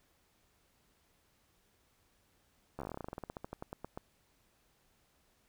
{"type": "slowing click train", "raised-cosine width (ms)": 1, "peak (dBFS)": -27, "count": 24, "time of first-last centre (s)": [2.79, 3.975], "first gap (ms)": 13, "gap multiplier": 1.11, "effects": ["pink hiss -72 dBFS RMS until 5.48 s"]}